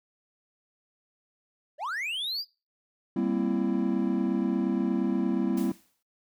triangle linear sweep, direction up, 528 to 4978 Hz, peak -28 dBFS, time 1.78-2.45 s, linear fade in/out 50 ms
triangle chord, C dominant seventh, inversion second, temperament equal with one note detuned, 196 / 233.1 / 261.6 / 333.8 Hz, G3 / Bb3 / C4 / E4, 0 / 0 / 0 / +22 cents, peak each -28 dBFS, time 3.16-5.72 s, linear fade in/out 5 ms
white noise with exponential decay, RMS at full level -42 dBFS, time 5.57-6.03 s, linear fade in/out 5 ms, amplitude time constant 100 ms
effects noise-tail reverb RT60 0.3 s tail -23 dB re dry

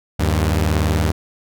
sawtooth tone pair together, 77.18 / 98 Hz, D#2 / G2, -13 / 0 cents, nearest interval major third, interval 413 cents, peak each -13 / -16 dBFS, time 0.19-1.12 s, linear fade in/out 10 ms, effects none

